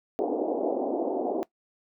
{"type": "band-pass noise", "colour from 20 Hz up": "pink", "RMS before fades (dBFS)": -28, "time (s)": [0.19, 1.43], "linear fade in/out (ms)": 0, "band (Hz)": [270, 760], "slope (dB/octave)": 48, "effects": ["noise-tail reverb RT60 0.1 s tail -19 dB re dry"]}